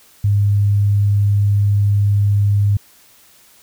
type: tone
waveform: sine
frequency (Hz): 101.7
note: G#2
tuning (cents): -36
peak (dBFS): -11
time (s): 0.24-2.77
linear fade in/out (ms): 5
effects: white hiss -49 dBFS RMS until 3.62 s